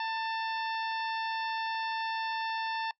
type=harmonic tone with a mistuned harmonic; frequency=888 Hz; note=A5; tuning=16 cents sharp; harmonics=1 / 2 / 3 / 4 / 5 / 6; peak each=-32 / -38 / -42 / -44 / -46 / -48 dBFS; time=0-2.91 s; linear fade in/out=2 ms; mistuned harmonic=1; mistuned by=+21 cents; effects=noise-tail reverb RT60 0.1 s tail -23 dB re dry

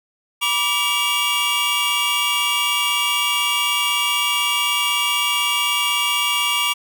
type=tone cluster; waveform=45% pulse; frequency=976 / 1166 / 2296 / 2806 / 3303 Hz; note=B5 / D6 / D7 / F7 / G#7; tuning=-21 / -13 / -40 / +8 / -10 cents; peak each=-27 / -25 / -24 / -21 / -26 dBFS; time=0.41-6.74 s; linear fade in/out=20 ms; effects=none

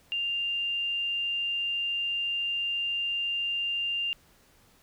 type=tone; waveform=sine; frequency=2794 Hz; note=F7; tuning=in tune; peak=-27 dBFS; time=0.12-4.13 s; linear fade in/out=0 ms; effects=pink hiss -61 dBFS RMS until 4.82 s

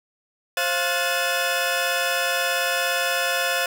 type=tone cluster; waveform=30% pulse; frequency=531 / 694 / 1465 / 1744 / 2554 Hz; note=C5 / F5 / F#6 / A6 / D#7; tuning=+25 / -11 / -18 / -16 / +45 cents; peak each=-25 dBFS; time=0.57-3.66 s; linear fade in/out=2 ms; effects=none

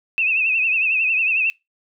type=tone with vibrato; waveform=sine; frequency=2599 Hz; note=E7; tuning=25 cents flat; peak=-16 dBFS; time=0.18-1.5 s; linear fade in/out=0 ms; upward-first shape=triangle; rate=11 Hz; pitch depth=97 cents each way; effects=noise-tail reverb RT60 0.2 s tail -23 dB re dry

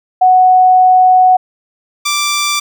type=tone pair in turn; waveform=sine / 10% pulse; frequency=740 / 1174.7 Hz; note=F#5 / D6; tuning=0 / 0 cents; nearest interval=minor sixth; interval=800 cents; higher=second; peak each=-4 dBFS; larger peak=neither; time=0.21-1.37 / 2.05-2.6 s; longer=first; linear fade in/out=10 ms; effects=none

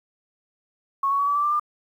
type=tone with pitch steps; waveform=sine; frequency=1100 / 1116 / 1132.2 / 1148.7 / 1165.4 / 1182.4 / 1199.6 Hz; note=C#6 / C#6 / C#6 / D6 / D6 / D6 / D6; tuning=-14 / +11 / +36 / -39 / -14 / +11 / +36 cents; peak=-19 dBFS; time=1.03-1.597 s; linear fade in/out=5 ms; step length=81 ms; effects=9-bit

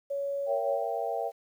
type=tone; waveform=sine; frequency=560 Hz; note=C#5; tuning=18 cents sharp; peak=-29 dBFS; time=0.1-0.84 s; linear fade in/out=10 ms
type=chord; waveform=sine; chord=A# diminished seventh; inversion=none; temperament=equal with one note detuned; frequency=466.2 / 554.4 / 671.9 / 784 Hz; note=A#4 / C#5 / E5 / G5; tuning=0 / 0 / +33 / 0 cents; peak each=-35 / -36 / -33 / -34 dBFS; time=0.46-1.32 s; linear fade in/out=50 ms
effects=10-bit

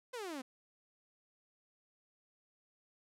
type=exponential sweep; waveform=sawtooth; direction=down; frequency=524 to 246.9 Hz; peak=-37 dBFS; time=0.13-0.42 s; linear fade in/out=10 ms; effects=low-pass 12000 Hz 12 dB/octave

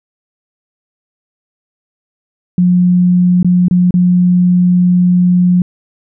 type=tone with dropouts; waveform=sine; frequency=179 Hz; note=F3; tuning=43 cents sharp; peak=-6 dBFS; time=2.58-5.62 s; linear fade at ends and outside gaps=2 ms; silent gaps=3.429-3.446 / 3.683-3.71 / 3.908-3.94 s; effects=none

